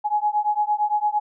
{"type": "beating tone pair", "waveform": "sine", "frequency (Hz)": [835, 843.8], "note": ["G#5", "G#5"], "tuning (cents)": [9, 27], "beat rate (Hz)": 8.8, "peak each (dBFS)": -22, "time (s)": [0.04, 1.2], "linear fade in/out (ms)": 20, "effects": []}